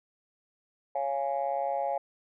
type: chord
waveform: sine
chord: Db major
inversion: none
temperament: just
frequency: 554.4 / 693 / 831.5 Hz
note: Db5 / F5 / Ab5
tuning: 0 / -14 / +2 cents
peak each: -31 dBFS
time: 0.95-1.98 s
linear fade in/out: 5 ms
effects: tanh soft clip ceiling -20 dBFS